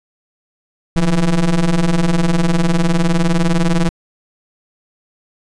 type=ring-modulated tone; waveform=square; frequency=82.41 Hz; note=E2; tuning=in tune; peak=-9 dBFS; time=0.96-3.89 s; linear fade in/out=0 ms; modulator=92.3 Hz; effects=resampled to 22050 Hz